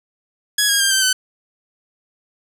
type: tone with pitch steps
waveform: 10% pulse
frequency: 1673 / 1632.9 / 1593.8 / 1555.6 / 1518.3 Hz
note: G#6 / G#6 / G6 / G6 / F#6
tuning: +12 / -30 / +28 / -14 / +44 cents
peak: -5 dBFS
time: 0.58-1.13 s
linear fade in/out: 5 ms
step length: 110 ms
effects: none